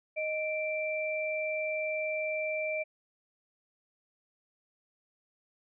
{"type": "tone pair together", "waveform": "sine", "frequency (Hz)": [622.2, 2349], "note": ["D#5", "D7"], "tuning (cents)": [0, 0], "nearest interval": "octave + major seventh", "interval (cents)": 2300, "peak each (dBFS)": [-32, -34], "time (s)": [0.16, 2.84], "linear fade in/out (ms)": 20, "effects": []}